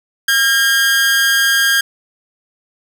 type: tone with amplitude modulation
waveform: sawtooth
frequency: 1616 Hz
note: G#6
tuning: 48 cents flat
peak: -5 dBFS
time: 0.28-1.81 s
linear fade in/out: 5 ms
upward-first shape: sine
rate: 245 Hz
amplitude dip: 50%
effects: none